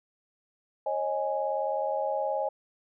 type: chord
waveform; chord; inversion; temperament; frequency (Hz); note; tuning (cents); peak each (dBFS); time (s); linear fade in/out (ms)
sine; C# suspended second; none; equal with one note detuned; 543.3 / 622.3 / 830.6; C#5 / D#5 / G#5; -35 / 0 / 0; -31; 0.86-2.49; 5
effects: none